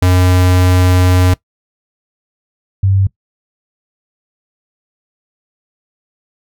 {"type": "tone pair in turn", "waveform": ["square", "sine"], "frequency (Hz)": [91, 97.05], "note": ["F#2", "G2"], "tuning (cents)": [-28, -17], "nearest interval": "minor second", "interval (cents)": 111, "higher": "second", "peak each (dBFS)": -8, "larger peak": "neither", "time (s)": [[0.02, 1.34], [2.83, 3.07]], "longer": "first", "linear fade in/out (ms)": 5, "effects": ["noise-tail reverb RT60 0.1 s tail -20 dB re dry"]}